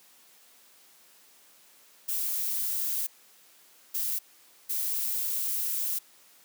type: noise bursts at uneven times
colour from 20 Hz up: violet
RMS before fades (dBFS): -30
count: 3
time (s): 2.08-3.07 / 3.94-4.19 / 4.69-5.99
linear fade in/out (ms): 10
effects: white hiss -58 dBFS RMS until 6.44 s + high-pass 200 Hz 12 dB/octave